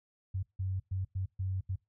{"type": "tone bursts at uneven times", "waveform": "sine", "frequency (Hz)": 94.6, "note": "F#2", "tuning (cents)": 39, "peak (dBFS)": -31, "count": 6, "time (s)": [[0.34, 0.43], [0.59, 0.8], [0.91, 1.05], [1.15, 1.26], [1.39, 1.61], [1.69, 1.76]], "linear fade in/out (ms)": 10, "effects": ["noise-tail reverb RT60 0.2 s tail -22 dB re dry"]}